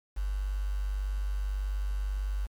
sine tone with quantisation, 49.13 Hz, G1, 5 cents sharp, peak -28 dBFS, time 0.16-2.47 s, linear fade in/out 20 ms, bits 8, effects MP3 96 kbps

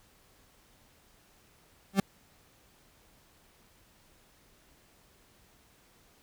40% pulse tone with exponential growth, 195.4 Hz, G3, 5 cents flat, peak -18 dBFS, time 1.93-2 s, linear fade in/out 5 ms, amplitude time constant 15 ms, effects pink hiss -63 dBFS RMS until 6.22 s

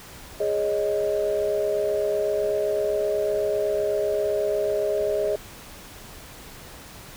sine chord, Ab suspended fourth, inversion none, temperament equal, 415.3 / 554.4 / 622.3 Hz, Ab4 / Db5 / Eb5, 0 / 0 / 0 cents, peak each -24 / -28 / -24 dBFS, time 0.4-5.36 s, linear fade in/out 5 ms, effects tanh soft clip ceiling -13 dBFS + pink hiss -43 dBFS RMS until 7.16 s

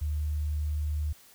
sine tone, 75.2 Hz, D2, 42 cents sharp, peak -27 dBFS, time 0.01-1.13 s, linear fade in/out 10 ms, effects white hiss -56 dBFS RMS until 1.34 s

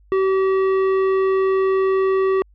sine tone with tanh clipping, 382.7 Hz, G4, 42 cents flat, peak -17 dBFS, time 0.12-2.42 s, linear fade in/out 0 ms, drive 17 dB, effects added 50 Hz sine -49 dBFS peak until 2.54 s + low-pass 2000 Hz 12 dB/octave

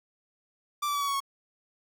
45% pulse tone with pitch steps, 1174.7 / 1159.9 / 1145.2 / 1130.8 / 1116.5 / 1102.4 Hz, D6 / D6 / D6 / C#6 / C#6 / C#6, 0 / -22 / -44 / +34 / +12 / -10 cents, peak -27 dBFS, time 0.82-1.204 s, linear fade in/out 10 ms, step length 64 ms, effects none

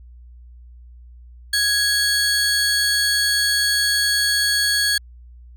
35% pulse tone pair together, 1661.2 / 4435 Hz, G#6 / C#8, 0 / 0 cents, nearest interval octave + perfect fourth, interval 1700 cents, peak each -18 dBFS, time 1.53-4.98 s, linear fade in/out 5 ms, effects added 60 Hz sine -40 dBFS peak until 5.56 s

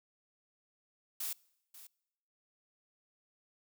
blue noise with echo, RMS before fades -38 dBFS, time 1.2-1.33 s, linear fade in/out 5 ms, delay 540 ms, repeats 1, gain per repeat -15 dB, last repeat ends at 1.87 s, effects noise-tail reverb RT60 0.9 s tail -25 dB re dry

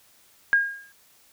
sine tone with exponential decay, 1624 Hz, G#6, 39 cents flat, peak -13 dBFS, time 0.53-0.92 s, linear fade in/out 0 ms, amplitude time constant 83 ms, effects white hiss -58 dBFS RMS until 1.32 s

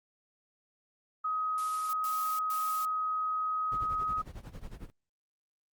sine tone, 1262 Hz, D#6, 24 cents sharp, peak -29 dBFS, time 1.24-4.22 s, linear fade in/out 10 ms
blue noise bursts, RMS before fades -42 dBFS, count 3, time 1.58-2.85 s, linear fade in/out 0 ms, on 350 ms, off 110 ms
brown noise with tremolo, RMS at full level -41 dBFS, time 3.72-4.9 s, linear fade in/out 0 ms, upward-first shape sine, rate 11 Hz, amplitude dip 85%
effects Opus 32 kbps

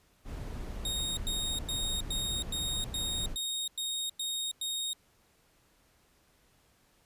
brown noise, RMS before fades -38 dBFS, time 0.24-3.37 s, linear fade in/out 50 ms
sawtooth tone bursts, 3729 Hz, A#7, in tune, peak -29 dBFS, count 10, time 0.85-4.932 s, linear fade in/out 2 ms, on 320 ms, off 98 ms
effects pink hiss -67 dBFS RMS until 7.05 s + resampled to 32000 Hz

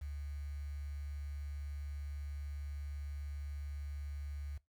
sine tone with quantisation, 71.9 Hz, D2, 36 cents flat, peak -40 dBFS, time 0.01-4.58 s, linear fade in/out 10 ms, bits 10, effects noise-tail reverb RT60 0.2 s tail -21 dB re dry

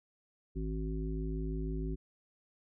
harmonic tone, 53.1 Hz, G#1, 39 cents sharp, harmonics 1 / 3 / 5 / 7, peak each -35 / -40 / -42 / -43 dBFS, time 0.55-1.96 s, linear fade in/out 20 ms, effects none

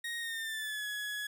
30% pulse tone with pitch glide, 1871 to 1686.2 Hz, A#6 to G#6, +6 to +26 cents, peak -33 dBFS, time 0.04-1.27 s, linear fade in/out 5 ms, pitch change -180 cents, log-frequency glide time 0.18-0.86 s, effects none

